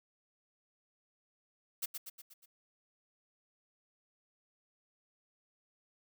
blue noise with echo, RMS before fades -36 dBFS, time 1.82-1.86 s, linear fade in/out 10 ms, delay 120 ms, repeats 5, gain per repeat -5 dB, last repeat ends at 2.46 s, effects none

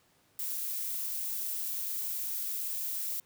violet noise, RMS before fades -35 dBFS, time 0.39-3.2 s, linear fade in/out 2 ms, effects pink hiss -67 dBFS RMS until 3.25 s + high-pass 100 Hz 12 dB/octave

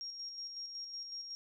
sine tone with tremolo, 5580 Hz, F8, 2 cents flat, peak -40 dBFS, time 0.01-1.35 s, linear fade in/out 0 ms, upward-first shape square, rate 5.4 Hz, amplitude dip 40%, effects none

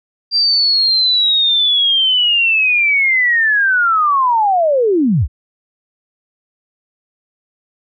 sine linear sweep, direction down, 4746 to 45.69 Hz, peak -10 dBFS, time 0.31-5.28 s, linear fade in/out 50 ms, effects none

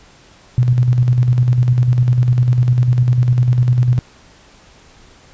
sine tone with tremolo, 123.47 Hz, B2, in tune, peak -8 dBFS, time 0.58-3.99 s, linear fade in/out 0 ms, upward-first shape square, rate 10 Hz, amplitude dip 45%, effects pink hiss -46 dBFS RMS until 5.33 s + resampled to 16000 Hz

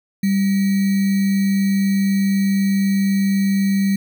sine tone with sample-and-hold, 196 Hz, G3, in tune, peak -14 dBFS, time 0.23-3.96 s, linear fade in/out 5 ms, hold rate 2100 Hz, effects none

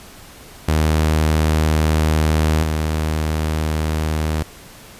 sawtooth tone pair in turn, 77.9 / 77.9 Hz, D#2 / D#2, +3 / +3 cents, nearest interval unison, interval 0 cents, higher neither, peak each -10 / -14 dBFS, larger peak first, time 0.68-2.63 / 2.63-4.43 s, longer first, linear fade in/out 5 ms, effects pink hiss -41 dBFS RMS until 4.99 s + resampled to 32000 Hz

